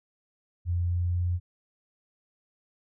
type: tone with pitch steps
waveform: sine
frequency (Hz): 87.31 / 87.82 / 88.32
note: F2 / F2 / F2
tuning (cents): 0 / +10 / +20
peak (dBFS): -24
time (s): 0.65-1.4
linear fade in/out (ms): 50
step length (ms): 250
effects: none